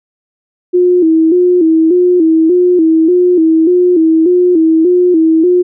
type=tone with vibrato; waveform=sine; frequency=339.8 Hz; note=F4; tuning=47 cents flat; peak=-5 dBFS; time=0.73-5.63 s; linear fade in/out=20 ms; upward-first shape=square; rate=1.7 Hz; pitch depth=93 cents each way; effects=none